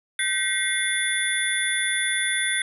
sine tone cluster, 1544 / 1925 / 2122 / 3480 / 10360 Hz, G6 / B6 / C7 / A7 / E9, -27 / -45 / +24 / -20 / -31 cents, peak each -28 dBFS, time 0.19-2.62 s, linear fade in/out 2 ms, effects none

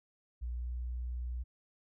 sine tone with pitch glide, 60 to 60.98 Hz, B1 to B1, -49 to -21 cents, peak -35 dBFS, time 0.41-1.44 s, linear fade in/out 20 ms, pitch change +28 cents, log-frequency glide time 0.53-0.69 s, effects none

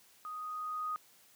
sine tone with level ramp, 1245 Hz, D#6, 1 cent sharp, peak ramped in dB -40 to -33 dBFS, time 0.25-0.96 s, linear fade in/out 0 ms, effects white hiss -63 dBFS RMS until 1.35 s + high-pass 100 Hz 12 dB/octave

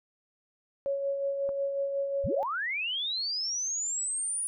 sine tone with tremolo, 555 Hz, C#5, 2 cents sharp, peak -26 dBFS, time 0.86-2.43 s, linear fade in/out 0 ms, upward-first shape sine, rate 5.5 Hz, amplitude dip 40%
click, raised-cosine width 1 ms, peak -29 dBFS, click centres 1.491 s
sine linear sweep, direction up, 38.05 to 9800 Hz, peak -29 dBFS, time 2.24-4.47 s, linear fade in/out 0 ms
effects none

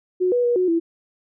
sine tone with pitch steps, 365.6 / 488.3 / 481 / 366 / 333.4 Hz, F#4 / B4 / B4 / F#4 / E4, -21 / -20 / -46 / -19 / +20 cents, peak -16 dBFS, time 0.2-0.8 s, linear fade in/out 20 ms, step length 120 ms, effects none

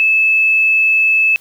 sine tone, 2610 Hz, E7, 18 cents flat, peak -9 dBFS, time 0-1.36 s, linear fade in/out 0 ms, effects white hiss -47 dBFS RMS until 1.4 s

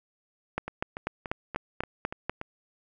two click trains, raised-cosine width 0.5 ms, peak -20 / -13 dBFS, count 7 / 8, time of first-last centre 0.68-2.414 / 0.58-2.296 s, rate 3.46 / 4.08 Hz, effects none

